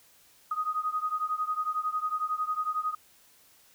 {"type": "beating tone pair", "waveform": "sine", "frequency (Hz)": [1244.5, 1255.5], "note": ["D#6", "D#6"], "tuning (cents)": [0, 15], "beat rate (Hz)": 11, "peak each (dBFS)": [-30, -32], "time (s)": [0.51, 2.95], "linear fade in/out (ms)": 5, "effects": ["white hiss -60 dBFS RMS until 3.74 s"]}